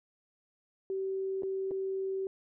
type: tone with dropouts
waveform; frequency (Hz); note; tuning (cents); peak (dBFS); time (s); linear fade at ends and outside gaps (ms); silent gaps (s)
sine; 384.2; G4; -35; -31; 0.9-2.27; 1; 1.423-1.433 / 1.71-1.715
effects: none